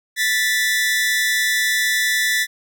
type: tone pair together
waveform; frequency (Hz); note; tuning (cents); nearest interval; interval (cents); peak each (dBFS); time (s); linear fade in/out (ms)
sawtooth; 1760 / 1970.5; A6 / B6; 0 / -4; major second; 196; -16; 0.16-2.47; 50
effects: none